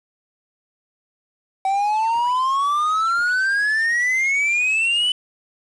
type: exponential sweep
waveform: triangle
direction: up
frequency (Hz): 763 to 3015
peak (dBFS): -15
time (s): 1.65-5.12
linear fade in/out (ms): 2
effects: resampled to 22050 Hz + 7-bit